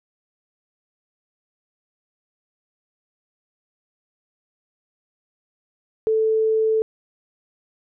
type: tone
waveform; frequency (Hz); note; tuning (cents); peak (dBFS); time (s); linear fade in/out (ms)
sine; 440; A4; 0; -16; 6.07-6.82; 0
effects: none